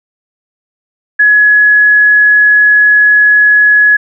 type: tone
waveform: sine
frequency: 1688 Hz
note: G#6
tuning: 28 cents sharp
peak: -3 dBFS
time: 1.19-3.97 s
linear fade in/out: 10 ms
effects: none